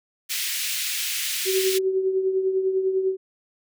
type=high-pass noise; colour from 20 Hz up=pink; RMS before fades=-27 dBFS; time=0.29-1.79 s; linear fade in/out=20 ms; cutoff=2200 Hz; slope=24 dB/octave
type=tone with tremolo; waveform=sine; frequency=379.7 Hz; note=F#4; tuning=45 cents sharp; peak=-17 dBFS; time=1.45-3.17 s; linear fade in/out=50 ms; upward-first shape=triangle; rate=10 Hz; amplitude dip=60%
effects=none